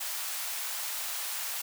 white high-pass noise, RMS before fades -35 dBFS, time 0-1.62 s, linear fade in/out 10 ms, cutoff 650 Hz, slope 24 dB/octave, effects none

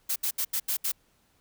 blue noise bursts at uneven times, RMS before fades -28 dBFS, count 6, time 0.09-0.16 / 0.23-0.31 / 0.38-0.45 / 0.53-0.6 / 0.68-0.77 / 0.84-0.92 s, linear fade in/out 10 ms, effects pink hiss -67 dBFS RMS until 1.4 s

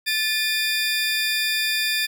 square tone cluster, 1751 / 2433 / 3576 / 4766 Hz, A6 / D#7 / A7 / D8, -9 / -39 / +27 / +25 cents, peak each -27 dBFS, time 0.06-2.07 s, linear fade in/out 20 ms, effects none

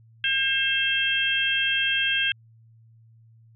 harmonic tone, 535 Hz, C5, 38 cents sharp, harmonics 3 / 4 / 5 / 6, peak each -26 / -35 / -25 / -25 dBFS, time 0.24-2.32 s, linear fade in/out 2 ms, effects added 113 Hz sine -51 dBFS peak until 3.55 s

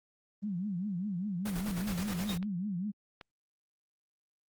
sine tone with vibrato, 190.7 Hz, G3, 47 cents flat, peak -32 dBFS, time 0.42-2.92 s, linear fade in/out 20 ms, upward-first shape triangle, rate 5 Hz, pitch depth 230 cents each way
pink noise with tremolo, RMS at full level -39 dBFS, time 1.45-2.38 s, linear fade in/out 10 ms, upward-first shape square, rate 9.5 Hz, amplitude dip 50%
sine tone with exponential decay, 3729 Hz, A#7, in tune, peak -33 dBFS, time 2.29-2.4 s, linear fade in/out 1 ms, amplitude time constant 23 ms
clicks, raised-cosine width 0.3 ms, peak -30 dBFS, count 2, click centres 2.428 / 3.212 s
effects Opus 24 kbps

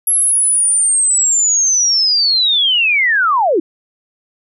sine linear sweep, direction down, 11280 to 293.7 Hz, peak -10 dBFS, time 0.07-3.6 s, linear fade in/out 5 ms, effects none

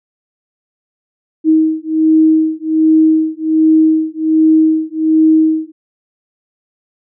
sine beating tone pair, 315.5 / 316.8 Hz, D#4 / D#4, +24 / +31 cents, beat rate 1.3 Hz, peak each -11 dBFS, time 1.44-5.72 s, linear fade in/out 50 ms, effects none

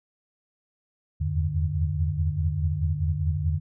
sine tone cluster, 80.1 / 84.9 / 95.9 / 148 Hz, E2 / F2 / G2 / D3, -49 / -48 / -37 / +14 cents, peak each -28 / -27 / -31 / -28 dBFS, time 1.2-3.6 s, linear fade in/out 20 ms, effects none

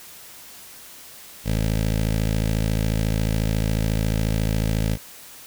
15% pulse tone with notch filter, 54.1 Hz, A1, 29 cents flat, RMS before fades -22 dBFS, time 1.44-4.98 s, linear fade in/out 50 ms, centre 1100 Hz, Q 1, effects white hiss -43 dBFS RMS until 5.46 s

